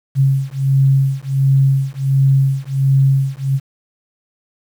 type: beating tone pair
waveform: sine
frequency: 135.1 / 136.5 Hz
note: C#3 / C#3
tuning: -44 / -26 cents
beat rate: 1.4 Hz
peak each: -14 dBFS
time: 0.15-3.6 s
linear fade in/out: 50 ms
effects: 7-bit